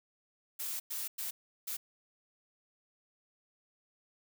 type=noise bursts at uneven times; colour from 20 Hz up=blue; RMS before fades=-38 dBFS; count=4; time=0.59-0.8 / 0.9-1.08 / 1.18-1.31 / 1.67-1.77 s; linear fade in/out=10 ms; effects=none